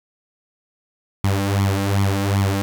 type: tone with flanger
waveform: sawtooth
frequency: 98.8 Hz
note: G2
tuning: 14 cents sharp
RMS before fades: -19 dBFS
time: 1.24-2.62 s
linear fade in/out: 0 ms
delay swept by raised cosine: 0.89 to 3.79 ms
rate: 2.6 Hz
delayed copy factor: +0.8
effects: none